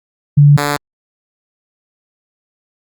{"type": "tone pair in turn", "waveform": ["sine", "5% pulse"], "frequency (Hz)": [144.7, 145.21], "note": ["D3", "D3"], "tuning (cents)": [-25, -19], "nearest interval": "unison", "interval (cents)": 6, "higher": "second", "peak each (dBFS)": -3, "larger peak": "neither", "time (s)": [[0.37, 0.57], [0.57, 0.77]], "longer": "neither", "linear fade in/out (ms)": 10, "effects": ["Opus 32 kbps"]}